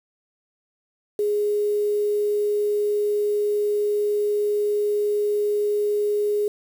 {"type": "tone with quantisation", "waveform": "sine", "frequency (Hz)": 415.3, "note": "G#4", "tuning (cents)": 0, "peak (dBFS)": -19, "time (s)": [1.19, 6.48], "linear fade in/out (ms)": 2, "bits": 7, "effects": []}